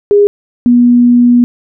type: tone pair in turn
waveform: sine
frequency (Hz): 408.7 / 242.4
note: G#4 / B3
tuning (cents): -28 / -32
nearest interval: major sixth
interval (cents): 904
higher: first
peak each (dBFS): -3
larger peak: neither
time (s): 0.11-0.27 / 0.66-1.44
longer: second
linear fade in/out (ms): 0
effects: none